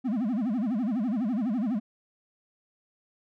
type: tone with vibrato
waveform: triangle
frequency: 230.2 Hz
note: A#3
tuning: 22 cents flat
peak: -23 dBFS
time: 0.04-1.8 s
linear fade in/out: 20 ms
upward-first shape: sine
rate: 12 Hz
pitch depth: 250 cents each way
effects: none